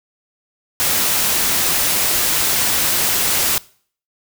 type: noise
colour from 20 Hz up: white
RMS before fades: -17 dBFS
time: 0.8-3.58 s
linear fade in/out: 0 ms
effects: noise-tail reverb RT60 0.5 s tail -22 dB re dry